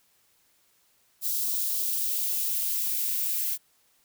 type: noise with high-pass filter sweep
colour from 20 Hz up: violet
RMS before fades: -28 dBFS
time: 1.21-3.58 s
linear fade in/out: 50 ms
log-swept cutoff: 4100 to 1900 Hz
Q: 1.3
effects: white hiss -66 dBFS RMS until 4.04 s